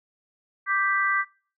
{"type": "chord", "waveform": "sine", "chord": "G major", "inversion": "second", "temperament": "equal", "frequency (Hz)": [1174.7, 1568, 1975.5], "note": ["D6", "G6", "B6"], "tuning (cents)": [0, 0, 0], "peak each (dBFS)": [-25, -25, -26], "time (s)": [0.66, 1.25], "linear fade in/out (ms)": 50, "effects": ["noise-tail reverb RT60 0.4 s tail -22 dB re dry"]}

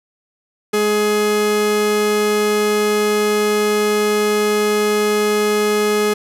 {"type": "tone pair together", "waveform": "45% pulse", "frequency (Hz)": [210, 420], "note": ["G#3", "G#4"], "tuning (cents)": [19, 19], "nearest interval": "octave", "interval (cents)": 1200, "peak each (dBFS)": [-22, -15], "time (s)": [0.73, 6.14], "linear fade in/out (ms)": 10, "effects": ["resampled to 32000 Hz", "7-bit"]}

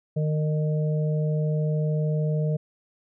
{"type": "harmonic tone", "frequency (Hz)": 153.3, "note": "D#3", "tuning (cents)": -25, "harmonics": [1, 3, 4], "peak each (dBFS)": [-22, -32, -34], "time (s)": [0.16, 2.57], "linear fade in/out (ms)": 10, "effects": []}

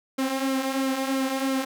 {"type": "tone with flanger", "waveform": "sawtooth", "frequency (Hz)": 266.8, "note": "C4", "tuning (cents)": 34, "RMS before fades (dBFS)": -26, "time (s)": [0.18, 1.65], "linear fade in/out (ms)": 10, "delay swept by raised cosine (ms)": [1.1, 4.5], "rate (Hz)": 3, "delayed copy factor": -0.55, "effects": []}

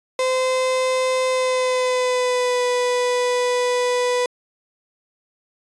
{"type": "tone with pitch glide", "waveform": "35% pulse", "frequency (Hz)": [515, 494], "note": ["C5", "B4"], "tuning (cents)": [-28, 0], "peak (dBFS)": -16, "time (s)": [0.19, 4.26], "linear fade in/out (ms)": 2, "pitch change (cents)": -72, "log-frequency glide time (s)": [1.27, 2.64], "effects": ["resampled to 22050 Hz"]}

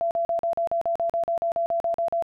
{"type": "tone bursts", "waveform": "sine", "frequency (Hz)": 676, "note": "E5", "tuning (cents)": 43, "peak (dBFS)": -21, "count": 16, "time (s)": [0.01, 2.224], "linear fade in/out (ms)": 0, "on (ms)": 99, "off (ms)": 42, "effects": []}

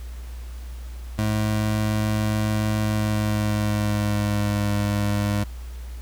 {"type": "tone with pitch glide", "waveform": "25% pulse", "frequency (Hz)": [107, 102.7], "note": ["A2", "G#2"], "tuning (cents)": [-48, -19], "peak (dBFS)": -17, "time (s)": [1.18, 5.44], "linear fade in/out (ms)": 10, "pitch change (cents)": -71, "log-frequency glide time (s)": [2.78, 4.74], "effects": ["added 60 Hz sine -32 dBFS peak until 6.01 s", "pink hiss -49 dBFS RMS until 6.01 s"]}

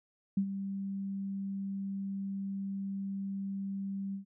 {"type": "tone with ADSR envelope", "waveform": "sine", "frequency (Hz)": 196, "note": "G3", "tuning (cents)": 0, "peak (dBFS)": -24, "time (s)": [0.37, 4.25], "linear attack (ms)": 5, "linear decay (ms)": 77, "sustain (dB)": -10, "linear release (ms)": 110, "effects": []}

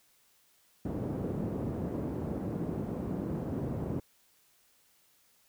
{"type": "band-pass noise", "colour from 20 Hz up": "pink", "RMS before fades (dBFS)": -35, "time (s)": [0.85, 4], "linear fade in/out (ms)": 5, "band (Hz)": [120, 390], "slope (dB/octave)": 12, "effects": ["white hiss -67 dBFS RMS until 5.48 s"]}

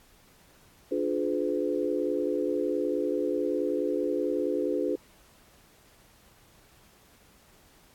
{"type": "chord", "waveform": "sine", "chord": "D diminished seventh", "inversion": "none", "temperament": "just", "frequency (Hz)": [293.7, 352.4, 422.9, 507.5], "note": ["D4", "F4", "Ab4", "Cb5"], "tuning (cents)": [0, 16, 31, 47], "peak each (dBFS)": -31, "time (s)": [0.91, 4.96], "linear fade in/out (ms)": 10, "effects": ["pink hiss -59 dBFS RMS until 7.94 s", "AAC 64 kbps"]}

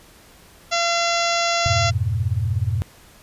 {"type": "harmonic tone", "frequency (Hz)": 683, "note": "F5", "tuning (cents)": -39, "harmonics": [1, 2, 3, 4, 5, 6, 7, 8, 9, 10], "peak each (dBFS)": [-22, -25, -27, -28, -29, -30, -30, -31, -32, -32], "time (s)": [0.71, 1.91], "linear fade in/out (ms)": 20}
{"type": "chord", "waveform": "sine", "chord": "F diminished", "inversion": "none", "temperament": "equal", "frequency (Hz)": [87.31, 103.83, 123.47], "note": ["F2", "Ab2", "Cb3"], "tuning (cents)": [0, 0, 0], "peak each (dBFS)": [-24, -22, -24], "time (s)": [1.66, 2.82], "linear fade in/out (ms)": 0}
{"effects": ["pink hiss -49 dBFS RMS until 3.22 s", "resampled to 32000 Hz"]}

